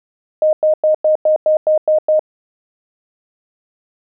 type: tone bursts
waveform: sine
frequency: 619 Hz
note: D#5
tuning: 9 cents flat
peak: -9 dBFS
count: 9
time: 0.42-2.194 s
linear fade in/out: 2 ms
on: 110 ms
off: 98 ms
effects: none